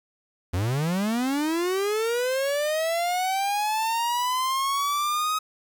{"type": "linear sweep", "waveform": "45% pulse", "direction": "up", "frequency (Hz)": [82.41, 1269], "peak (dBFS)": -23, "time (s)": [0.53, 5.39], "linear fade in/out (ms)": 10, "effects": ["9-bit"]}